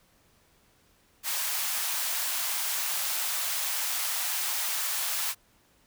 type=high-pass noise; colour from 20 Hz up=white; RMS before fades=-30 dBFS; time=1.23-5.35 s; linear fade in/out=50 ms; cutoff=700 Hz; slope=24 dB/octave; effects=pink hiss -64 dBFS RMS until 5.86 s